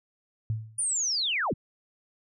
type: tone with exponential decay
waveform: sine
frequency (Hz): 110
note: A2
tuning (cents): 0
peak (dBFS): -23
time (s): 0.5-0.85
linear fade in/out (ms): 0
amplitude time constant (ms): 74
type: linear sweep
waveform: sine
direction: down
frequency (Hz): 9580 to 41.2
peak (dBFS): -25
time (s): 0.78-1.54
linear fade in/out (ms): 10
effects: none